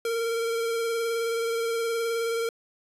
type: tone with vibrato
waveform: square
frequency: 460 Hz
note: A#4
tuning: 23 cents flat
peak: -26 dBFS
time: 0.05-2.49 s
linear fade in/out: 2 ms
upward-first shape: sine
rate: 19 Hz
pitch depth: 22 cents each way
effects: resampled to 32000 Hz